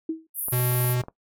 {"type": "tone with exponential decay", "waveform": "sine", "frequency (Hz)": 321.5, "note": "E4", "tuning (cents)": -43, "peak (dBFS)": -21, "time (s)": [0.09, 0.27], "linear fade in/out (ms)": 5, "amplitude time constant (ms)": 39}
{"type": "band-pass noise", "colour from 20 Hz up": "white", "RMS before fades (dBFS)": -30, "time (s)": [0.34, 0.96], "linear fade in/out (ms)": 50, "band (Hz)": [9900, 15000], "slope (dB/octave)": 96}
{"type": "clicks", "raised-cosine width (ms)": 1, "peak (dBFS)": -24, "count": 12, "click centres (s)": [0.484, 0.537, 0.599, 0.718, 0.752, 0.804, 0.845, 0.9, 0.963, 1.002, 1.037, 1.084]}
{"type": "tone", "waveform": "square", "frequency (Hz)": 124.1, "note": "B2", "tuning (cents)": 9, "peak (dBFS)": -23, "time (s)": [0.52, 1.02], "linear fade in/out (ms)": 10}
{"effects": ["noise-tail reverb RT60 0.1 s tail -18 dB re dry"]}